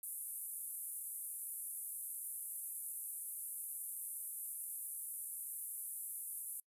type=band-pass noise; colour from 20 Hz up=pink; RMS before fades=-45 dBFS; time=0.03-6.6 s; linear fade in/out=2 ms; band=9600 to 13000 Hz; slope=48 dB/octave; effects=noise-tail reverb RT60 0.1 s tail -26 dB re dry + resampled to 32000 Hz